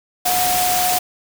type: tone in noise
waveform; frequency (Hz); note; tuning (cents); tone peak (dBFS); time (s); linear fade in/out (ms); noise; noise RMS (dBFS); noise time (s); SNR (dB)
sine; 726; F#5; -33; -18; 0.25-0.99; 10; white; -20; 0.25-0.99; -1
effects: none